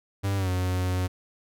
45% pulse tone with pitch glide, 98.6 to 91.47 Hz, G2 to F#2, +11 to -19 cents, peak -24 dBFS, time 0.23-1.08 s, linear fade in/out 20 ms, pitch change -130 cents, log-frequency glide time 0.37-0.49 s, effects none

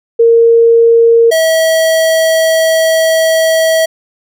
sine / square tone pair in turn, 462.1 / 646 Hz, A#4 / E5, -15 / -35 cents, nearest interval tritone, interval 580 cents, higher second, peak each -3 / -8 dBFS, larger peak first, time 0.19-1.31 / 1.31-3.86 s, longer second, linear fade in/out 10 ms, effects none

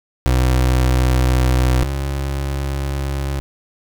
30% pulse tone pair in turn, 63.3 / 68.79 Hz, B1 / C#2, +43 / -13 cents, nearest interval minor second, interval 144 cents, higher second, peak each -10 / -17 dBFS, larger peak first, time 0.26-1.83 / 1.83-3.4 s, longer neither, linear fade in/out 0 ms, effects none

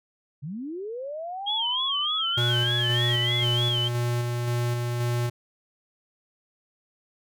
sine linear sweep, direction up, 128.7 to 2120 Hz, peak -31 dBFS, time 0.42-3.45 s, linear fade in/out 20 ms
sine tone with vibrato, 3200 Hz, G7, 35 cents sharp, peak -24 dBFS, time 1.46-3.89 s, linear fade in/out 20 ms, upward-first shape sine, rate 3.3 Hz, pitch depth 110 cents each way
square tone with tremolo, 120.3 Hz, B2, 45 cents flat, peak -24 dBFS, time 2.37-5.3 s, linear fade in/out 10 ms, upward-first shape square, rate 1.9 Hz, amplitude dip 25%
effects none

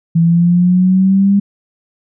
sine exponential sweep, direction up, 164.81 to 201.5 Hz, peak -7 dBFS, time 0.15-1.4 s, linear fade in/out 10 ms, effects none

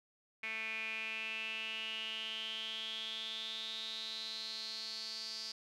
sawtooth tone with band-pass filter sweep, 221 Hz, A3, 8 cents sharp, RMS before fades -42 dBFS, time 0.43-5.52 s, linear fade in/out 5 ms, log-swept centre 2300 to 4800 Hz, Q 9.3, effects none

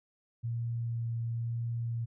sine tone with vibrato, 116.54 Hz, A#2, in tune, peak -31 dBFS, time 0.43-2.06 s, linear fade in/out 20 ms, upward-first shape sine, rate 1 Hz, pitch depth 10 cents each way, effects none

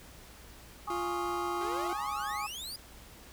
sine chord, Ab suspended fourth, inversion none, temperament equal, 830.6 / 1108.7 / 1244.5 Hz, Ab5 / Db6 / Eb6, 0 / 0 / 0 cents, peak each -37 / -38 / -38 dBFS, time 0.87-2.47 s, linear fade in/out 10 ms
40% pulse tone, 349.2 Hz, F4, in tune, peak -34 dBFS, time 0.9-1.93 s, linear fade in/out 2 ms
sawtooth exponential sweep, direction up, 376.7 to 5010 Hz, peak -36 dBFS, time 1.61-2.76 s, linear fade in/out 2 ms
effects added 60 Hz sine -55 dBFS peak until 3.32 s + pink hiss -53 dBFS RMS until 3.32 s

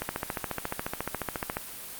click train, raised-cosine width 0.5 ms, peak -14 dBFS, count 23, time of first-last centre 0.02-1.569 s, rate 14.2 Hz, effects white hiss -41 dBFS RMS until 1.99 s + Opus 32 kbps

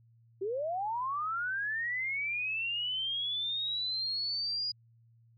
sine linear sweep, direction up, 366.5 to 4913 Hz, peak -31 dBFS, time 0.41-4.72 s, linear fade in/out 10 ms, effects added 115 Hz sine -60 dBFS peak until 5.37 s

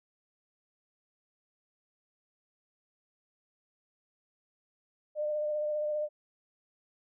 sine tone with vibrato, 602 Hz, D5, 43 cents sharp, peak -29 dBFS, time 5.15-6.09 s, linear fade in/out 50 ms, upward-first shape sine, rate 15 Hz, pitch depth 19 cents each way, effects none

